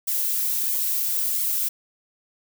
violet noise with flanger, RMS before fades -24 dBFS, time 0.07-1.69 s, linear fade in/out 10 ms, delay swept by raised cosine 0.9 to 4.4 ms, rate 1.5 Hz, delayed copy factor +0.55, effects none

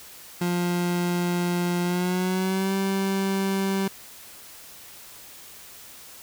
30% pulse tone with pitch glide, 175.8 to 193.94 Hz, F3 to G3, +12 to -18 cents, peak -20 dBFS, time 0.41-3.88 s, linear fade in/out 5 ms, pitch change +170 cents, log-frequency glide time 1.83-2.74 s, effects white hiss -45 dBFS RMS until 6.22 s

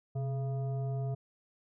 sine tone with frequency modulation, 130 Hz, C3, 11 cents flat, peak -31 dBFS, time 0.15-1.15 s, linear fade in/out 10 ms, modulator 550 Hz, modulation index 0.45, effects none

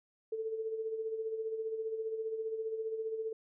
sine tone with tremolo, 443.2 Hz, A4, 13 cents sharp, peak -32 dBFS, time 0.32-3.33 s, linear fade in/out 5 ms, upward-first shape sine, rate 15 Hz, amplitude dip 55%, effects none

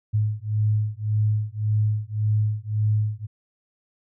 sine beating tone pair, 105.8 / 107.6 Hz, G#2 / A2, +33 / -38 cents, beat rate 1.8 Hz, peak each -23 dBFS, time 0.13-3.27 s, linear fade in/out 20 ms, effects none

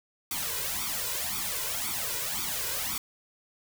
white noise with flanger, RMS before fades -32 dBFS, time 0.31-2.98 s, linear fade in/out 2 ms, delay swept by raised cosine 0.86 to 2.06 ms, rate 1.9 Hz, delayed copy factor +0.8, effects none

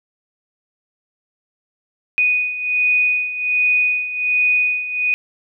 sine beating tone pair, 2481 / 2482.3 Hz, D#7 / D#7, -6 / -5 cents, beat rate 1.3 Hz, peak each -21 / -16 dBFS, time 2.18-5.14 s, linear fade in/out 0 ms, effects none

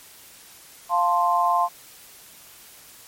sine chord, F major, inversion none, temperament equal, 698.5 / 880 / 1046.5 Hz, F5 / A5 / C6, 0 / 0 / 0 cents, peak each -22 / -24 / -20 dBFS, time 0.89-1.69 s, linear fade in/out 50 ms, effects white hiss -47 dBFS RMS until 3.07 s + MP3 64 kbps

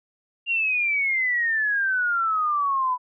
sine exponential sweep, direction down, 2800 to 987.8 Hz, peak -20 dBFS, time 0.46-2.98 s, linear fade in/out 50 ms, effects none

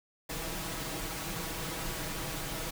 pink noise with comb filter, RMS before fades -37 dBFS, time 0.29-2.71 s, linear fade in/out 10 ms, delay 6.2 ms, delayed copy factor +0.65, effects none

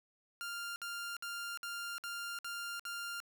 sawtooth tone bursts, 1396.9 Hz, F6, in tune, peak -36 dBFS, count 7, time 0.41-3.202 s, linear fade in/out 0 ms, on 350 ms, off 57 ms, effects none

